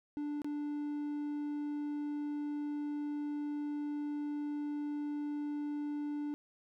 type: tone with dropouts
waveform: triangle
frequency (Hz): 293.7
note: D4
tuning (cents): 0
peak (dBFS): -33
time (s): 0.17-6.34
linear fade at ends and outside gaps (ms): 0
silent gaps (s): 0.418-0.445
effects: none

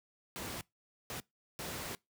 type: noise bursts at uneven times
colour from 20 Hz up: pink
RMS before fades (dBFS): -41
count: 3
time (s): 0.36-0.61 / 1.1-1.2 / 1.59-1.95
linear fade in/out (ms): 0
effects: noise-tail reverb RT60 0.2 s tail -24 dB re dry + high-pass 80 Hz 12 dB/octave

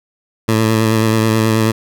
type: tone with vibrato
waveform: 15% pulse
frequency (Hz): 110.8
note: A2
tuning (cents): +13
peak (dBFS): -5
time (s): 0.48-1.72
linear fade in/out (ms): 10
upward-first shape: sine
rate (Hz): 9.3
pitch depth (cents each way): 27
effects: none

